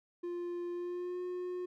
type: tone with pitch glide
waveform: triangle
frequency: 349.6 to 360.3 Hz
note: F4 to F#4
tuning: +2 to -46 cents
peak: -34 dBFS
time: 0.23-1.66 s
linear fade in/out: 10 ms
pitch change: +52 cents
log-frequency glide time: 0.72-1.21 s
effects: none